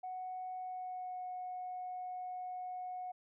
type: tone with pitch glide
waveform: sine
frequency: 740 to 731.5 Hz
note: F#5 to F#5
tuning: 0 to -20 cents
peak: -39 dBFS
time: 0.03-3.12 s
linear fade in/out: 10 ms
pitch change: -20 cents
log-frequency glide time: 0.55-1.24 s
effects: tanh soft clip ceiling -35 dBFS